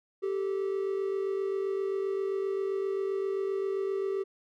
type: tone pair together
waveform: triangle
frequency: 389 / 436.6 Hz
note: G4 / A4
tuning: -13 / -13 cents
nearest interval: major second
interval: 200 cents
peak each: -27 / -34 dBFS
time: 0.22-4.24 s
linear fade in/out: 20 ms
effects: none